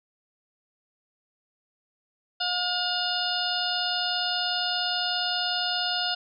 harmonic tone, 717 Hz, F5, 45 cents sharp, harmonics 1 / 2 / 4 / 5 / 6 / 7, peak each -32 / -32 / -32 / -32 / -32 / -32 dBFS, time 2.4-6.15 s, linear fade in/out 10 ms, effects none

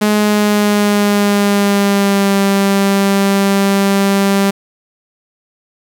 sawtooth tone with pitch glide, 210.4 to 197.45 Hz, G#3 to G3, +23 to +13 cents, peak -6 dBFS, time 0.01-4.51 s, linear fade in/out 10 ms, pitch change -110 cents, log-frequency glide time 0.11-2.36 s, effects 8-bit

